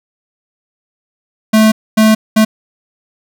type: tone bursts at uneven times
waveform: square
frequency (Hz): 218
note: A3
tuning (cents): -16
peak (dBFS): -6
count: 3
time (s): 1.53-1.72 / 1.97-2.15 / 2.36-2.45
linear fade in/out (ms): 10
effects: none